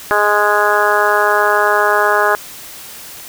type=harmonic tone; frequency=207.7 Hz; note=G#3; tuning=in tune; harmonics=2 / 3 / 4 / 5 / 6 / 7 / 8; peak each=-18 / -18 / -18 / -18 / -18 / -18 / -18 dBFS; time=0.11-2.35 s; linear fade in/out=0 ms; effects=white hiss -33 dBFS RMS until 3.28 s